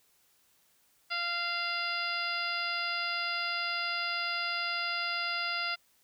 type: harmonic tone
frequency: 693 Hz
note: F5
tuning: 14 cents flat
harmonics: 1 / 2 / 3 / 4 / 5 / 6 / 7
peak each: -42 / -35 / -37 / -38 / -43 / -43 / -37 dBFS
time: 1.1-5.76 s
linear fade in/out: 20 ms
effects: white hiss -68 dBFS RMS until 6.03 s